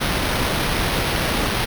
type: noise with sample-and-hold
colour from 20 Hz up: pink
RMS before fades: -21 dBFS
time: 0-1.66 s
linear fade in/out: 20 ms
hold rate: 7350 Hz
effects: none